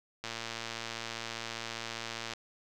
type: click train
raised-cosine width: 0.2 ms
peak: -20 dBFS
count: 242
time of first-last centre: 0.24-2.336 s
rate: 115 Hz
effects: none